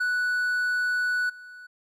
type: tone with level steps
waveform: triangle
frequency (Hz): 1480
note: F#6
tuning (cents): 0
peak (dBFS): -21 / -40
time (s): 0-1.67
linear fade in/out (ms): 10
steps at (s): 1.29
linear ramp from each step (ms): 10
effects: none